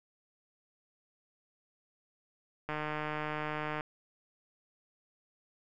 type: click train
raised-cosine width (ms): 0.5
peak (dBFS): -21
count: 171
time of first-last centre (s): 2.69-3.808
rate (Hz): 152
effects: none